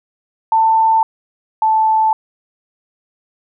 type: tone pair in turn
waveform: sine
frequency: 891 / 877.2 Hz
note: A5 / A5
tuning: +22 / -6 cents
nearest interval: unison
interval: 28 cents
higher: first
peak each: -9 / -10 dBFS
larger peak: first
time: 0.52-1.03 / 1.62-2.13 s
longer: neither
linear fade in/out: 2 ms
effects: none